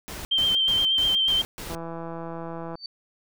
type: noise bursts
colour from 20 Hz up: pink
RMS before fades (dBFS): -36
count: 6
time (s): 0.08-1.75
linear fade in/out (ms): 0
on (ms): 170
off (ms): 130
type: tone with vibrato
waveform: sine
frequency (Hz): 3136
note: G7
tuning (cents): 0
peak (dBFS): -19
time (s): 0.31-1.42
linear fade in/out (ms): 10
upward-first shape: sine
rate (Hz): 8.4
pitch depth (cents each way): 24
type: click train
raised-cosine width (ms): 1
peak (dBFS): -22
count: 176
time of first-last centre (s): 1.7-2.754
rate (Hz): 166
type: tone with exponential growth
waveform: sine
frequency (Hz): 4563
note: C#8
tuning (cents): +49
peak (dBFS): -29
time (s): 2.74-2.86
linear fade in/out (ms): 2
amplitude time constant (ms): 26
effects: none